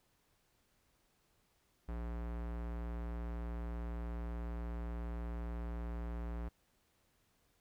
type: tone with low-pass filter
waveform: square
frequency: 58.3 Hz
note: A#1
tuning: 1 cent sharp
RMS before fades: -41 dBFS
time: 1.88-6.49 s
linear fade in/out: 10 ms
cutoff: 1600 Hz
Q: 0.81
effects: pink hiss -75 dBFS RMS until 7.6 s